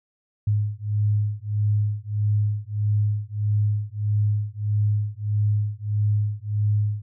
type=beating tone pair; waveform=sine; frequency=103.83 / 105.43 Hz; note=G#2 / G#2; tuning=0 / +27 cents; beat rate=1.6 Hz; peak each=-23 dBFS; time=0.47-7.02 s; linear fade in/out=5 ms; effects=none